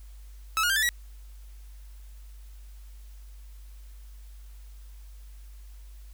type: tone with pitch steps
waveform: sawtooth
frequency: 1300 / 1434.1 / 1582.1 / 1745.3 / 1925.4 Hz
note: E6 / F6 / G6 / A6 / B6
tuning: -24 / +45 / +16 / -15 / -45 cents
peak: -19 dBFS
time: 0.57-0.89 s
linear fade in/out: 0 ms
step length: 64 ms
effects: added 50 Hz sine -43 dBFS peak until 6.13 s + white hiss -61 dBFS RMS until 6.13 s